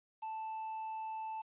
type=tone with quantisation; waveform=triangle; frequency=880 Hz; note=A5; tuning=in tune; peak=-37 dBFS; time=0.22-1.42 s; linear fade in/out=10 ms; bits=10; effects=resampled to 8000 Hz